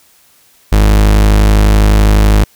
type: tone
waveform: 40% pulse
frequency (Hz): 51.91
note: G#1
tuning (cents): 0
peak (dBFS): -4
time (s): 0.72-2.44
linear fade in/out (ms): 5
effects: white hiss -48 dBFS RMS until 2.55 s